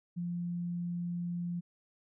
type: tone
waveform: sine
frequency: 174 Hz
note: F3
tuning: 6 cents flat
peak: -33 dBFS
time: 0.16-1.61 s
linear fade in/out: 20 ms
effects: none